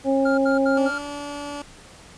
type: harmonic tone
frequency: 271 Hz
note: C#4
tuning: 39 cents flat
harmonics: 1 / 2 / 3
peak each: -20 / -20 / -28 dBFS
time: 0.04-0.91 s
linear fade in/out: 50 ms
type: tone bursts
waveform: triangle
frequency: 1400 Hz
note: F6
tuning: 4 cents sharp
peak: -23 dBFS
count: 4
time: 0.25-0.986 s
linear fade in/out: 10 ms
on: 130 ms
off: 72 ms
type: tone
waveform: 15% pulse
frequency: 288.6 Hz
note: D4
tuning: 30 cents flat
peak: -24 dBFS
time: 0.77-1.62 s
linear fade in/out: 2 ms
effects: pink hiss -46 dBFS RMS until 2.17 s + resampled to 22050 Hz